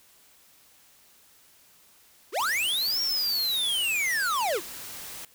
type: linear two-way sweep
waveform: square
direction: up then down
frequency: 293.7 to 5588 to 293.7 Hz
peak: -25 dBFS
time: 2.32-4.61 s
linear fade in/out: 50 ms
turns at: 3.01 s
type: noise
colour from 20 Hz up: white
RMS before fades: -40 dBFS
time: 2.39-5.25 s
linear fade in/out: 2 ms
effects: white hiss -58 dBFS RMS until 5.34 s